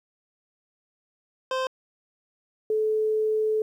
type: tone pair in turn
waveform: 25% pulse / sine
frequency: 520 / 433.2 Hz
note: C5 / A4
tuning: -11 / -27 cents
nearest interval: minor third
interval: 316 cents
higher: first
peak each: -21 dBFS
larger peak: neither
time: 1.51-1.67 / 2.7-3.62 s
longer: second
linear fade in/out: 2 ms
effects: low-pass 5000 Hz 12 dB/octave + 10-bit